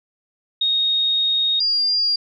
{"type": "tone pair in turn", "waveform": "sine", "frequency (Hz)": [3729, 4801], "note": ["A#7", "D8"], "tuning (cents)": [0, 37], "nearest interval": "major third", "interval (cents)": 437, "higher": "second", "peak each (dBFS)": -16, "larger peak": "neither", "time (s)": [[0.61, 1.6], [1.6, 2.16]], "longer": "first", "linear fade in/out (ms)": 5, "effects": []}